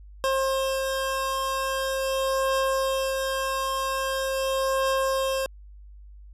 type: beating tone pair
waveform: 25% pulse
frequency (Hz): 533 / 533.43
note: C5 / C5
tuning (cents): +32 / +33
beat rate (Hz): 0.43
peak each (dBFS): -28 / -21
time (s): 0.24-5.46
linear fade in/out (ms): 0
effects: added 50 Hz sine -43 dBFS peak until 6.33 s + resampled to 32000 Hz